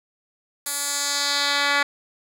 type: tone with band-pass filter sweep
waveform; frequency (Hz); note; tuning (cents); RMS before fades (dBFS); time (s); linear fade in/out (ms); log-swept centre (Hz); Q
10% pulse; 285.2; C#4; +49; -23; 0.66-1.83; 5; 11000 to 2300; 1.4
effects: none